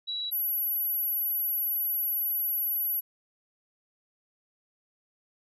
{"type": "tone pair in turn", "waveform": "sine", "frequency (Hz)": [3908, 11711], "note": ["B7", "F#9"], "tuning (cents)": [-19, -19], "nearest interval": "octave + perfect fifth", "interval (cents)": 1900, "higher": "second", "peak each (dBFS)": [-30, -26], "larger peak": "second", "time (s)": [[0.07, 0.31], [0.31, 3.01]], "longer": "second", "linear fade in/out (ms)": 20, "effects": []}